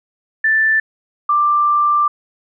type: tone pair in turn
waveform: sine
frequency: 1765 / 1181.4 Hz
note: A6 / D6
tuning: +5 / +10 cents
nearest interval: perfect fifth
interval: 695 cents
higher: first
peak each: -11 / -11 dBFS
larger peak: neither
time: 0.44-0.8 / 1.29-2.08 s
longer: second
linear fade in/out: 5 ms
effects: none